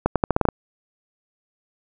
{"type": "accelerating click train", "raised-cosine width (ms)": 1, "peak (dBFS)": -3, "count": 8, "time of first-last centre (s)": [0.06, 0.487], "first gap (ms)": 97, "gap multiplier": 0.84, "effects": []}